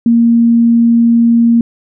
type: tone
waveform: sine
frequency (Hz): 233.1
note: A#3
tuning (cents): 0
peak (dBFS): -5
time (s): 0.06-1.61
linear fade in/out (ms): 2
effects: none